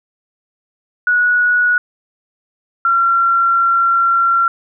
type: tone pair in turn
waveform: sine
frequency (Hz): 1463 / 1367.6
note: F#6 / F6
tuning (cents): -20 / -37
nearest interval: minor second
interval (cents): 117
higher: first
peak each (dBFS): -10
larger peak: neither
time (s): 1.07-1.78 / 2.85-4.48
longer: second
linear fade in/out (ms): 2
effects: none